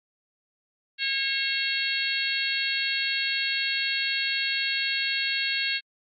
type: harmonic tone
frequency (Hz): 544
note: C#5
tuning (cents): -33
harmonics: 3 / 4 / 5 / 6 / 7 / 8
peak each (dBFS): -32 / -32 / -30 / -33 / -33 / -31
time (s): 0.98-5.81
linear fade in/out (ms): 50
effects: AAC 64 kbps